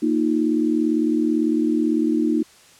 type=chord; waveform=sine; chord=Bb suspended fourth; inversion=none; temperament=equal with one note detuned; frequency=233.1 / 311.1 / 351 Hz; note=Bb3 / Eb4 / F4; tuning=0 / 0 / +9 cents; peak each=-22 / -19 / -25 dBFS; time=0.02-2.43 s; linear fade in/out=10 ms; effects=white hiss -50 dBFS RMS until 2.79 s + low-pass 9000 Hz 12 dB/octave